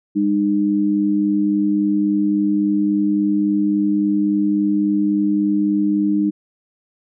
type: tone pair together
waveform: sine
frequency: 201.7 / 305.3 Hz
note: G3 / D#4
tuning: +50 / -33 cents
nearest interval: perfect fifth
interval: 717 cents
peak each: -19 / -16 dBFS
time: 0.15-6.31 s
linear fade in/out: 20 ms
effects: none